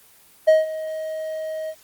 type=tone with ADSR envelope; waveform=triangle; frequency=630 Hz; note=D#5; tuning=21 cents sharp; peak=-7 dBFS; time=0.47-1.75 s; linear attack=15 ms; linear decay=170 ms; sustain=-17 dB; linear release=58 ms; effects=white hiss -52 dBFS RMS until 1.83 s + Opus 24 kbps